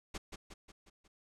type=noise with echo; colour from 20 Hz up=pink; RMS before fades=-40 dBFS; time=0.14-0.18 s; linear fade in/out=10 ms; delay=180 ms; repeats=5; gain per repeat=-5 dB; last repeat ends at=1.08 s; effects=low-pass 8000 Hz 12 dB/octave